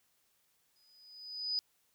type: tone with exponential growth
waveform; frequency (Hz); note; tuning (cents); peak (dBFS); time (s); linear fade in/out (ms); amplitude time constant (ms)
sine; 4978; D#8; 0; -29; 0.76-1.59; 0; 180
effects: white hiss -74 dBFS RMS until 1.94 s